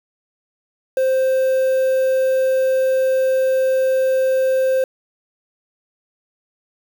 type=tone with quantisation; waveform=triangle; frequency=523.3 Hz; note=C5; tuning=in tune; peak=-12 dBFS; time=0.97-4.84 s; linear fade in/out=2 ms; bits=6; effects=none